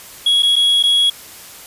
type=tone with dropouts; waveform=triangle; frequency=3330 Hz; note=G#7; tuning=4 cents sharp; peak=-9 dBFS; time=0.26-1.1 s; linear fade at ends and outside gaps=5 ms; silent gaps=0.424-0.43 / 0.558-0.563 / 0.828-0.836 s; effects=white hiss -37 dBFS RMS until 1.66 s + resampled to 32000 Hz